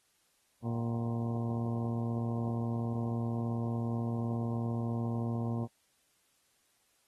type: harmonic tone with a mistuned harmonic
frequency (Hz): 116.8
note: A#2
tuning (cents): +4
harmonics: 1 / 2 / 3 / 4 / 5 / 6 / 7 / 8 / 9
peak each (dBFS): -33 / -35 / -44 / -46 / -49 / -49 / -52 / -52 / -54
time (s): 0.62-5.68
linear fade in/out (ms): 50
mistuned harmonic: 7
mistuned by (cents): -87
effects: white hiss -72 dBFS RMS until 7.07 s + AAC 32 kbps